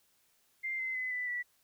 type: tone with pitch steps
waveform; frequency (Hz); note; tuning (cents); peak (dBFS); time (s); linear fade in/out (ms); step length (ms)
sine; 2096 / 2060 / 2025 / 1989.8 / 1955.6; C7 / C7 / B6 / B6 / B6; +2 / -28 / +43 / +12 / -18; -33; 0.63-1.43; 20; 160
effects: white hiss -71 dBFS RMS until 1.63 s